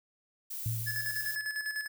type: noise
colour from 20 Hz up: violet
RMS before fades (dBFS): -39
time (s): 0.5-1.36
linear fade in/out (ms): 10
type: tone with exponential decay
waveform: sine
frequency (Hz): 113.8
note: A#2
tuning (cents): -41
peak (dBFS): -28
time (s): 0.66-1.49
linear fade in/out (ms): 0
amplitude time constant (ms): 180
type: tone with tremolo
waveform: square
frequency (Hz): 1716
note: A6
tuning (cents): -44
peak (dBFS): -32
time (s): 0.86-1.88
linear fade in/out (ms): 20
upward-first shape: square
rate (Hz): 10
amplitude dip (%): 55
effects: none